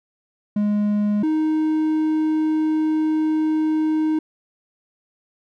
triangle tone pair in turn, 207.7 / 311.9 Hz, G#3 / D#4, 0 / +4 cents, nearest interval perfect fifth, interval 704 cents, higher second, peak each -15 dBFS, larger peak neither, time 0.56-1.23 / 1.23-4.19 s, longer second, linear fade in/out 5 ms, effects none

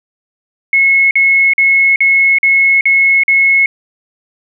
sine tone bursts, 2181 Hz, C#7, 29 cents flat, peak -6 dBFS, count 7, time 0.73-3.66 s, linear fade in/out 2 ms, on 380 ms, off 45 ms, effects none

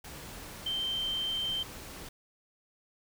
sine tone in noise, 3125 Hz, G7, 6 cents flat, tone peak -30 dBFS, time 0.66-1.63 s, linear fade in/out 5 ms, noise pink, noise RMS -45 dBFS, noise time 0.04-2.09 s, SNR +12 dB, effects none

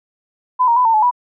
sine tone with pitch steps, 1006 / 936 / 999 / 905 / 860 / 980 Hz, B5 / A#5 / B5 / A5 / A5 / B5, +32 / +7 / +20 / +48 / -40 / -14 cents, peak -10 dBFS, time 0.59-1.112 s, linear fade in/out 20 ms, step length 87 ms, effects none

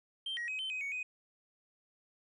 triangle tone with pitch steps, 3146 / 1897 / 2532 / 3080 / 2519 / 2232 / 2503 Hz, G7 / A#6 / D#7 / G7 / D#7 / C#7 / D#7, +6 / +30 / +30 / -31 / +21 / +11 / +10 cents, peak -33 dBFS, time 0.26-1.03 s, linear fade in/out 5 ms, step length 110 ms, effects tanh soft clip ceiling -31 dBFS + resampled to 24000 Hz

